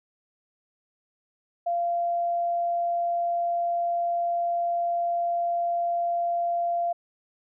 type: tone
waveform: sine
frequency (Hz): 690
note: F5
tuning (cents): -21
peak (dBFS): -23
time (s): 1.66-6.93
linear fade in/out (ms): 10
effects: none